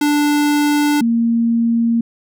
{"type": "tone pair in turn", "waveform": ["square", "sine"], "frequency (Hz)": [293.7, 231.8], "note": ["D4", "A#3"], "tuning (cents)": [0, -10], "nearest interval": "major third", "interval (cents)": 410, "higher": "first", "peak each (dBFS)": [-13, -12], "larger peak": "second", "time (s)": [[0.01, 1.01], [1.01, 2.01]], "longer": "neither", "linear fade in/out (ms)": 5, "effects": []}